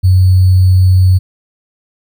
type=tone with sample-and-hold; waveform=sine; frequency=92.6 Hz; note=F#2; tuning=2 cents sharp; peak=-4 dBFS; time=0.03-1.19 s; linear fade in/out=20 ms; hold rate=4410 Hz; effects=none